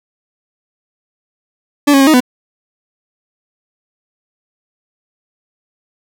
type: tone with pitch steps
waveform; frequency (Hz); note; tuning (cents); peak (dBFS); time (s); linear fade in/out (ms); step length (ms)
40% pulse; 288.9 / 274.3 / 270.3 / 312.6 / 249.8; D4 / C#4 / C#4 / D#4 / B3; -28 / -18 / -44 / +8 / +20; -5; 1.87-2.205; 10; 67
effects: none

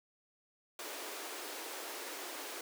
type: high-pass noise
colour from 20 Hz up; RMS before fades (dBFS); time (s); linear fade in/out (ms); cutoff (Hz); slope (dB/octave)
pink; -44; 0.79-2.61; 2; 300; 48
effects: none

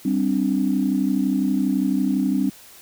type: chord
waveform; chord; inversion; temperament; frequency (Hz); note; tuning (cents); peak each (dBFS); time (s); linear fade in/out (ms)
sine; G suspended fourth; none; equal; 196 / 261.6 / 293.7; G3 / C4 / D4; 0 / 0 / 0; -22 / -21 / -23; 0.05-2.5; 5
effects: tanh soft clip ceiling -8 dBFS + white hiss -46 dBFS RMS until 2.81 s

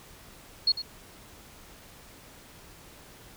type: tone with echo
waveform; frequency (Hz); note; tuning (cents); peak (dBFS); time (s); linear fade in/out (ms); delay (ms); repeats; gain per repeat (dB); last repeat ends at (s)
sine; 4320; C#8; -45; -19; 0.67-0.72; 5; 100; 1; -12; 0.82
effects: pink hiss -51 dBFS RMS until 3.36 s

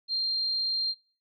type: tone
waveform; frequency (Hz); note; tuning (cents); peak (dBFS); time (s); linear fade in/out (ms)
sine; 4186; C8; 0; -25; 0.08-0.95; 50
effects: noise-tail reverb RT60 0.4 s tail -24 dB re dry + MP3 96 kbps

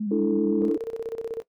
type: tone with vibrato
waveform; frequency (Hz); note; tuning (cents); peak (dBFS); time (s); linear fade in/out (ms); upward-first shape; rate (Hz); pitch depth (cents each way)
sine; 207.7; G#3; 0; -25; 0-0.7; 10; square; 7.8; 43
type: chord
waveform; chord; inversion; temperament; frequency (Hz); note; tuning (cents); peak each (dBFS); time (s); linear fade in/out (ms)
sine; D suspended second; none; equal; 293.7 / 329.6 / 440; D4 / E4 / A4; 0 / 0 / 0; -24 / -24 / -24; 0.11-0.77; 5
type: tone with tremolo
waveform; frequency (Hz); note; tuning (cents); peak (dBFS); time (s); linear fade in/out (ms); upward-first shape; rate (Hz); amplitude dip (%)
sine; 454.6; A#4; -43; -25; 0.62-1.42; 0; square; 16; 70
effects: noise-tail reverb RT60 0.1 s tail -17 dB re dry + tanh soft clip ceiling -11 dBFS

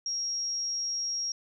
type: tone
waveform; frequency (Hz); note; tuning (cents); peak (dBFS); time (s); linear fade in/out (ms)
sine; 5600; F8; +4; -29; 0.06-1.32; 2
effects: none

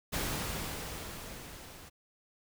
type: noise with level ramp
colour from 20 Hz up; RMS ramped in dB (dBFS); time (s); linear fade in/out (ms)
pink; -33 to -51; 0.12-1.9; 20
effects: none

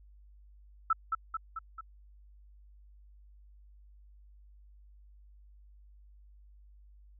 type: tone with echo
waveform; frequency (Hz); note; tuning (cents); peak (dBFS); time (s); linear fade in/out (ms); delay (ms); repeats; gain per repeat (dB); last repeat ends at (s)
sine; 1318.5; E6; 0; -23; 0.9-0.93; 5; 220; 4; -4; 1.81
effects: added 50 Hz sine -54 dBFS peak until 7.19 s

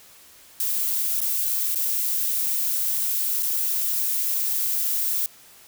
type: noise with dropouts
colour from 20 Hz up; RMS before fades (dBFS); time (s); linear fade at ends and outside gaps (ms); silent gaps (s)
violet; -24; 0.6-5.26; 1; 1.205-1.215 / 1.747-1.757 / 3.425-3.43
effects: white hiss -50 dBFS RMS until 5.67 s

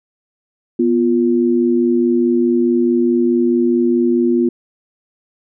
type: tone pair together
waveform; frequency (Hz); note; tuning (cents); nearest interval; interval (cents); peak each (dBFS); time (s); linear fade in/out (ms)
sine; 244.6 / 349.3; B3 / F4; -16 / 0; tritone; 616; -14; 0.79-4.49; 5
effects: none

